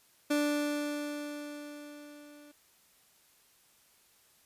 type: tone with level ramp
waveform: 30% pulse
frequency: 293.7 Hz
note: D4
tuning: in tune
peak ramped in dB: -23 to -50 dBFS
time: 0.3-2.52 s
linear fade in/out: 10 ms
effects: white hiss -65 dBFS RMS until 4.45 s + resampled to 32000 Hz